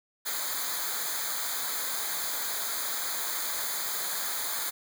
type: noise with comb filter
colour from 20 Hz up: white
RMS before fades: -32 dBFS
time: 0.25-4.71 s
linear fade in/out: 20 ms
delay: 0.36 ms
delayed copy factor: -1
effects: none